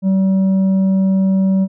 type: tone with tanh clipping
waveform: sine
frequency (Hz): 191.3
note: G3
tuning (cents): -42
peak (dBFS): -12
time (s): 0.02-1.68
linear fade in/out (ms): 50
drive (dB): 5
effects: none